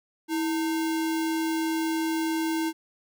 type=tone with sample-and-hold; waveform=sine; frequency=323.5 Hz; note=E4; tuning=32 cents flat; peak=-24 dBFS; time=0.28-2.73 s; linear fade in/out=50 ms; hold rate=1225 Hz; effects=none